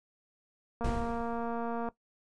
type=click train; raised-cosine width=1 ms; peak=-23 dBFS; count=252; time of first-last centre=0.81-1.887 s; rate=233 Hz
type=noise with exponential decay; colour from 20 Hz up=brown; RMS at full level=-29 dBFS; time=0.84-1.67 s; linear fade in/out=5 ms; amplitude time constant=180 ms
effects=noise-tail reverb RT60 0.1 s tail -17 dB re dry + resampled to 22050 Hz